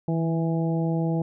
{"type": "harmonic tone with a mistuned harmonic", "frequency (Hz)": 164.81, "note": "E3", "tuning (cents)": 0, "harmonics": [1, 2, 3, 4, 5], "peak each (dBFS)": [-23, -29, -33, -35, -37], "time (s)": [0.08, 1.22], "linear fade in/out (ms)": 2, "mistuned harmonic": 1, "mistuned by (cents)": -24, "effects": []}